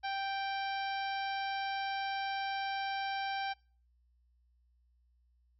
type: harmonic tone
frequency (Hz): 784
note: G5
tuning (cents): 0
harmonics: 1 / 2 / 3 / 4 / 5 / 6 / 7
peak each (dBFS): -35 / -41 / -45 / -47 / -49 / -51 / -52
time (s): 0.03-3.54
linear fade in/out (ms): 20
effects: noise-tail reverb RT60 0.4 s tail -25 dB re dry + added 60 Hz sine -67 dBFS peak until 5.59 s